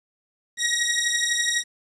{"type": "beating tone pair", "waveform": "15% pulse", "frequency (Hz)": [1890, 1902], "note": ["A#6", "A#6"], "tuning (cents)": [23, 34], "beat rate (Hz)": 12, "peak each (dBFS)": -18, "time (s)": [0.57, 1.64], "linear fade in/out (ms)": 50, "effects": ["resampled to 24000 Hz", "9-bit"]}